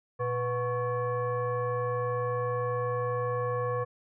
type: tone with frequency modulation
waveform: sine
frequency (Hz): 493.9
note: B4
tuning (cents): 0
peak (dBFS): -27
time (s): 0.19-3.85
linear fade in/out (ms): 20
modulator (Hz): 613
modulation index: 1.1
effects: none